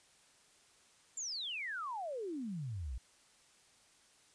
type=exponential sweep; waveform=sine; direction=down; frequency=7459 to 55 Hz; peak=-38 dBFS; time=1.17-2.98 s; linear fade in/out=5 ms; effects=white hiss -66 dBFS RMS until 4.34 s + resampled to 22050 Hz